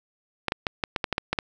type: clicks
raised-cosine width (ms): 0.3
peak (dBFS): -8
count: 10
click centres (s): 0.483 / 0.521 / 0.668 / 0.838 / 0.962 / 1.042 / 1.127 / 1.181 / 1.33 / 1.388
effects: none